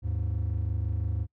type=tone pair together; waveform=triangle; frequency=77.3 / 103.18 Hz; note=D#2 / G#2; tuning=-11 / -11 cents; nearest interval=perfect fourth; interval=500 cents; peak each=-27 dBFS; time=0.02-1.27 s; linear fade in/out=50 ms; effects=noise-tail reverb RT60 0.1 s tail -25 dB re dry + tanh soft clip ceiling -19 dBFS